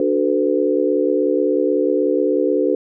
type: chord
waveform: sine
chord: B minor seventh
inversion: first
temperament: equal with one note detuned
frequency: 293.7 / 370 / 440 / 506.3 Hz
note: D4 / F#4 / A4 / B4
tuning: 0 / 0 / 0 / +43 cents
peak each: -20 dBFS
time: 0-2.75 s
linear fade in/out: 2 ms
effects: none